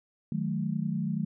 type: chord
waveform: sine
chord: D# diminished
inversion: none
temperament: equal with one note detuned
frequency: 155.56 / 185 / 216.6 Hz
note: D#3 / F#3 / A3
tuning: 0 / 0 / -27 cents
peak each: -32 dBFS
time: 0.32-1.25 s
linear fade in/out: 2 ms
effects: none